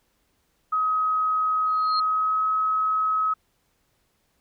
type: tone with pitch glide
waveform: sine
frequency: 1267 to 1278.8 Hz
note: D#6 to D#6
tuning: +31 to +47 cents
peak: -20 dBFS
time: 0.72-3.34 s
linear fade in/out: 10 ms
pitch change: +16 cents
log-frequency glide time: 2.02-2.46 s
type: tone with exponential growth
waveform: sine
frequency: 4231 Hz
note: C8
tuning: 19 cents sharp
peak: -24 dBFS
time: 1.66-2 s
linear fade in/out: 5 ms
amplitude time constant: 73 ms
effects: pink hiss -69 dBFS RMS until 4.4 s